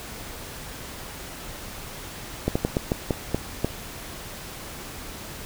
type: slowing click train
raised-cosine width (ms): 2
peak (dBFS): -8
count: 8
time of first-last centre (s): 2.48-3.646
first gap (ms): 75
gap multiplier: 1.26
effects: pink hiss -38 dBFS RMS until 5.45 s